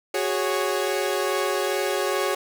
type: chord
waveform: sawtooth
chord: F# suspended second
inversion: none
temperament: equal with one note detuned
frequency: 370 / 412.4 / 554.4 Hz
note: F#4 / G#4 / C#5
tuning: 0 / -12 / 0 cents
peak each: -23 dBFS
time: 0.14-2.35 s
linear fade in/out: 5 ms
effects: none